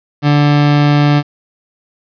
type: tone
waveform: 30% pulse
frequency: 146.2 Hz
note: D3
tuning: 7 cents flat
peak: -5 dBFS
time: 0.22-1.23 s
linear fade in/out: 50 ms
effects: resampled to 11025 Hz + 7-bit